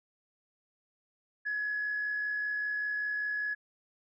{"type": "tone with amplitude modulation", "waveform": "sine", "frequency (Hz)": 1689, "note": "G#6", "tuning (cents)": 29, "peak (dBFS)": -28, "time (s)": [1.45, 3.55], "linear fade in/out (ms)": 20, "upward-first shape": "sine", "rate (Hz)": 65.1, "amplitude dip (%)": 35, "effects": ["tanh soft clip ceiling -25 dBFS"]}